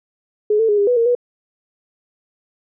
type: tone with pitch steps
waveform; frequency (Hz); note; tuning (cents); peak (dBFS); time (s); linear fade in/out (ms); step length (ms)
sine; 421.8 / 448.3 / 414.6 / 405 / 491.5 / 462.6 / 487.4; G#4 / A4 / G#4 / G#4 / B4 / A#4 / B4; +27 / +32 / -3 / -43 / -8 / -13 / -23; -12; 0.5-1.151; 5; 93
effects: none